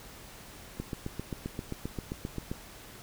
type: click train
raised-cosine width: 3 ms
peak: -21 dBFS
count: 14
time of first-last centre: 0.8-2.515 s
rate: 7.58 Hz
effects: pink hiss -49 dBFS RMS until 3.02 s